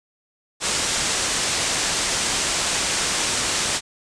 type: low-pass noise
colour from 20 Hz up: white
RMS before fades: -23 dBFS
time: 0.6-3.81 s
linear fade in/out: 50 ms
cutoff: 8800 Hz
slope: 48 dB/octave
effects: none